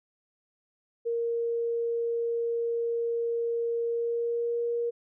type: tone with pitch glide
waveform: sine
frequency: 466.4 to 471.5 Hz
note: A#4 to A#4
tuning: +1 to +20 cents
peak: -26 dBFS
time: 1.05-4.91 s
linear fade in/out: 20 ms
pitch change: +19 cents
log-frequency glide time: 3.85-4.61 s
effects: none